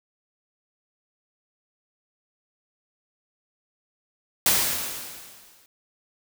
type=noise with exponential decay; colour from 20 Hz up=white; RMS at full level=-18 dBFS; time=4.46-5.66 s; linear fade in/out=2 ms; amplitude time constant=260 ms; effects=none